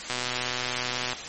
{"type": "click train", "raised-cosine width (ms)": 0.2, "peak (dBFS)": -11, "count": 129, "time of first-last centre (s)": [0.1, 1.132], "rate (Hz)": 124, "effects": ["white hiss -36 dBFS RMS until 1.28 s", "MP3 32 kbps"]}